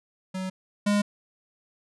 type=tone pair in turn; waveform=square; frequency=187.4 / 205.3 Hz; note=F#3 / G#3; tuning=+22 / -20 cents; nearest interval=major second; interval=158 cents; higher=second; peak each=-30 / -21 dBFS; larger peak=second; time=0.34-0.5 / 0.86-1.02 s; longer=neither; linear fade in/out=10 ms; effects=resampled to 24000 Hz